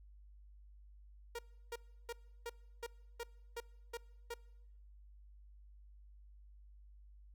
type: tone bursts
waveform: sawtooth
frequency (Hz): 470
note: A#4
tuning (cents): +14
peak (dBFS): -37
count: 9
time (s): 1.35-4.341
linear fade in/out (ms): 5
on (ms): 39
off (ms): 330
effects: noise-tail reverb RT60 1.0 s tail -23 dB re dry + added 50 Hz sine -56 dBFS peak until 7.34 s